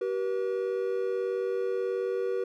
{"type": "tone pair together", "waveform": "triangle", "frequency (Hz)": [383.1, 481.6], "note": ["G4", "B4"], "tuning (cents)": [-40, -44], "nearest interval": "major third", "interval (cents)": 396, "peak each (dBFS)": -28, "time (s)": [0.01, 2.44], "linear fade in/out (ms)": 5, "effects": []}